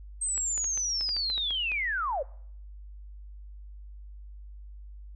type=linear sweep; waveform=sine; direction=down; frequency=8372 to 493.9 Hz; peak=-27 dBFS; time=0.21-2.23 s; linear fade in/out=10 ms
type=clicks; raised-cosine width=0.3 ms; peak=-26 dBFS; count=11; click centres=0.377 / 0.577 / 0.643 / 0.775 / 1.01 / 1.091 / 1.166 / 1.301 / 1.379 / 1.507 / 1.718 s
effects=noise-tail reverb RT60 0.7 s tail -24 dB re dry + added 50 Hz sine -42 dBFS peak until 5.15 s